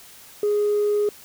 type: tone with tanh clipping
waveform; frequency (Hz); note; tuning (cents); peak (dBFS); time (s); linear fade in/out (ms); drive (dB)
triangle; 415.3; G#4; 0; -18; 0.43-1.09; 2; 5
effects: white hiss -46 dBFS RMS until 1.24 s